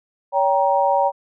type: chord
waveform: sine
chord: G diminished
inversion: second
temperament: just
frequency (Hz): 564.5 / 784 / 940.8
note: Db5 / G5 / Bb5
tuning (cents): +31 / 0 / +16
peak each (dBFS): -19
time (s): 0.32-1.12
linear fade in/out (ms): 50
effects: none